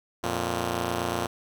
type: tone pair together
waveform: 5% pulse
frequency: 87.61 / 116.8 Hz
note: F2 / A#2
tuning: +6 / +4 cents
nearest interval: perfect fourth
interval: 498 cents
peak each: -19 dBFS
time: 0.23-1.27 s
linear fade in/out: 10 ms
effects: none